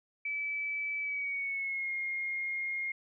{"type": "tone with pitch glide", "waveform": "sine", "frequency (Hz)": [2304, 2137], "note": ["D7", "C7"], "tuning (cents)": [-34, 36], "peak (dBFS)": -32, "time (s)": [0.25, 2.92], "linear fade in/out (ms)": 5, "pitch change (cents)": -130, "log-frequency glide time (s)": [1, 1.93], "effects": []}